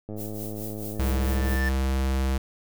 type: click train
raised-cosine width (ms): 2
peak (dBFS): -23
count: 156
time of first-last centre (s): 0.09-1.552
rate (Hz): 106
type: noise with tremolo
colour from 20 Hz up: violet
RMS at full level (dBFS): -37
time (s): 0.16-1.71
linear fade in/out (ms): 50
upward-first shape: triangle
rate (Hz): 4.6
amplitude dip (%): 80
type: tone with exponential growth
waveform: triangle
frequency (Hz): 1770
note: A6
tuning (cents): +10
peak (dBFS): -24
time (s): 0.95-1.69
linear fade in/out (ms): 5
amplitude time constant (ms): 160
type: tone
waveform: square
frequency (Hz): 66.3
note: C2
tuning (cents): +23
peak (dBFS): -23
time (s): 0.99-2.38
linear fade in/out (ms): 5
effects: none